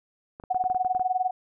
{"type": "clicks", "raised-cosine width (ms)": 1, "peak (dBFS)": -27, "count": 9, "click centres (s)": [0.399, 0.438, 0.546, 0.64, 0.7, 0.747, 0.848, 0.949, 0.996]}
{"type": "tone with tremolo", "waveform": "sine", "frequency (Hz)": 739, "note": "F#5", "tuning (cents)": -2, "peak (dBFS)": -19, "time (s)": [0.5, 1.31], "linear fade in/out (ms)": 10, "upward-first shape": "sine", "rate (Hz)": 20, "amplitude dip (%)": 90}
{"effects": []}